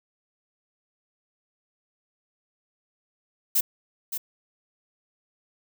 violet noise with echo, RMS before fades -21 dBFS, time 3.55-3.61 s, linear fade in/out 10 ms, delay 570 ms, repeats 1, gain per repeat -9 dB, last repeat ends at 4.18 s, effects none

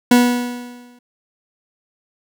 40% pulse tone with exponential decay, 244.2 Hz, B3, 19 cents flat, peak -6 dBFS, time 0.11-0.99 s, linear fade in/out 5 ms, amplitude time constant 190 ms, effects none

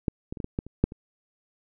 clicks, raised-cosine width 3 ms, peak -11 / -20 / -26 / -19 / -19 / -14 / -28 / -6 / -26 dBFS, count 9, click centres 0.082 / 0.325 / 0.372 / 0.402 / 0.444 / 0.589 / 0.666 / 0.84 / 0.921 s, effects none

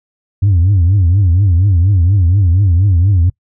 sine tone with vibrato, 92.5 Hz, F#2, in tune, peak -5 dBFS, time 0.42-3.3 s, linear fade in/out 10 ms, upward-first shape triangle, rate 4.2 Hz, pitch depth 220 cents each way, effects noise-tail reverb RT60 0.1 s tail -25 dB re dry + tanh soft clip ceiling -5 dBFS

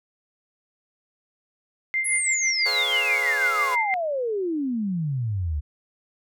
sine tone with tremolo, 2093 Hz, C7, in tune, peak -20 dBFS, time 1.94-3.94 s, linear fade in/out 0 ms, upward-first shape sine, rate 6.1 Hz, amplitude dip 65%
sine exponential sweep, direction down, 10980 to 69.5 Hz, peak -23 dBFS, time 2.04-5.61 s, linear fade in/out 20 ms
15% pulse chord, C# dominant seventh, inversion second, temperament equal, 415.3 / 493.9 / 554.4 / 698.5 Hz, G#4 / B4 / C#5 / E#5, 0 / 0 / 0 / 0 cents, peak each -28 dBFS, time 2.65-3.76 s, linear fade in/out 20 ms
effects none

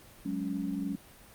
sine chord, F# suspended second, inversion none, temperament equal with one note detuned, 185 / 207.7 / 279.3 Hz, F#3 / G#3 / C#4, 0 / 0 / +13 cents, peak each -36 / -36 / -34 dBFS, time 0.25-0.96 s, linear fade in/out 10 ms, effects pink hiss -54 dBFS RMS until 1.34 s + Opus 32 kbps

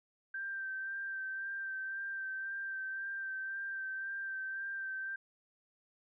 sine tone with vibrato, 1568 Hz, G6, in tune, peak -37 dBFS, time 0.34-5.16 s, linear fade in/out 5 ms, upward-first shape sine, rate 1.9 Hz, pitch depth 20 cents each way, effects none

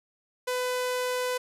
sawtooth tone, 501 Hz, B4, 25 cents sharp, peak -23 dBFS, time 0.47-1.38 s, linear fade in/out 10 ms, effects resampled to 32000 Hz + 10-bit

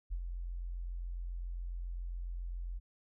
sine tone with ADSR envelope, 43.65 Hz, F1, in tune, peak -32 dBFS, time 0.1-2.8 s, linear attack 27 ms, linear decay 60 ms, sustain -5 dB, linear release 29 ms, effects none

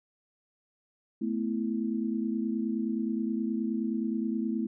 sine chord, A suspended second, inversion none, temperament equal with one note detuned, 220 / 249.5 / 329.6 Hz, A3 / B3 / E4, 0 / +18 / 0 cents, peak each -30 / -33 / -34 dBFS, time 1.21-4.67 s, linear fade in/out 10 ms, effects none

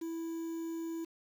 triangle tone with quantisation, 329.6 Hz, E4, in tune, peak -34 dBFS, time 0.01-1.05 s, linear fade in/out 10 ms, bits 9, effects none

